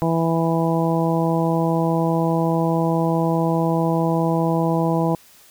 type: harmonic tone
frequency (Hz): 164.81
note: E3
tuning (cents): 0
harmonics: 1 / 2 / 3 / 4 / 5 / 6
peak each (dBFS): -20 / -23 / -25 / -26 / -27 / -28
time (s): 0.02-5.15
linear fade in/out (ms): 0
effects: white hiss -50 dBFS RMS until 5.5 s